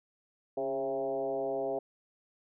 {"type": "tone with frequency modulation", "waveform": "sine", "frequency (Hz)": 538, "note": "C5", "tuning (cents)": 48, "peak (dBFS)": -30, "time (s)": [0.57, 1.79], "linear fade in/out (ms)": 5, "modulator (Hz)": 131, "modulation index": 1.5, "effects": []}